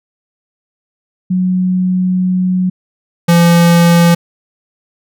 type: tone pair in turn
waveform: sine / square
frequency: 183.7 / 170.77 Hz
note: F#3 / F3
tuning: -12 / -39 cents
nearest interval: minor second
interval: 127 cents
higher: first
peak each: -10 / -6 dBFS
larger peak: second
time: 1.3-2.7 / 3.28-4.15 s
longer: first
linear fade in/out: 10 ms
effects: none